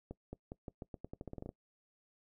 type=accelerating click train; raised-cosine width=2 ms; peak=-30 dBFS; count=15; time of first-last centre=0.11-1.491 s; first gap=220 ms; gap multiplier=0.86; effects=noise-tail reverb RT60 0.1 s tail -21 dB re dry